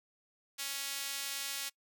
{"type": "tone with high-pass filter", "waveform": "sawtooth", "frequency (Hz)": 277.2, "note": "C#4", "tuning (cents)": 0, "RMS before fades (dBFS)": -39, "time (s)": [0.58, 1.7], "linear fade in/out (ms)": 20, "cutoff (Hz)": 3100, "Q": 0.62, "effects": ["noise-tail reverb RT60 0.1 s tail -24 dB re dry"]}